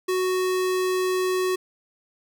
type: tone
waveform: square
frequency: 370 Hz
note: F#4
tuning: in tune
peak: -22 dBFS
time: 0.08-1.56 s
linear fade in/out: 10 ms
effects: none